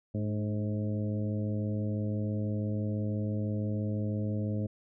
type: harmonic tone with a mistuned harmonic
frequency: 106 Hz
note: G#2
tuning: 36 cents sharp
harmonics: 1 / 2 / 3 / 4 / 5 / 6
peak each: -31 / -34 / -40 / -45 / -42 / -48 dBFS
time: 0.14-4.67 s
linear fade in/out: 10 ms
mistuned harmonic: 3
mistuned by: -51 cents
effects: none